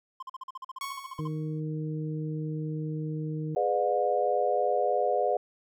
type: tone bursts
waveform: triangle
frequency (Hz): 1046.5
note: C6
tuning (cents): 0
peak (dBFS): -34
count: 16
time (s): 0.2-1.277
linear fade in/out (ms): 5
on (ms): 27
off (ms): 43
type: tone with exponential decay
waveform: sawtooth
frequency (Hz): 1108.7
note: C#6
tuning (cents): 0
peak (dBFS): -28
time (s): 0.81-1.6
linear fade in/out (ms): 2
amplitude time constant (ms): 170
type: harmonic tone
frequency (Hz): 154.9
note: D#3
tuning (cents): -7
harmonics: 1 / 2 / 3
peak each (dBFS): -31 / -37 / -41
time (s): 1.19-3.55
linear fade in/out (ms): 0
type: chord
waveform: sine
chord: G# diminished seventh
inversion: none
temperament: just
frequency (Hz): 415.3 / 498.4 / 598 / 717.6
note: G#4 / B4 / D5 / F5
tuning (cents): 0 / +16 / +31 / +47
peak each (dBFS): -31 / -29 / -29 / -28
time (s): 3.56-5.37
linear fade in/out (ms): 5
effects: none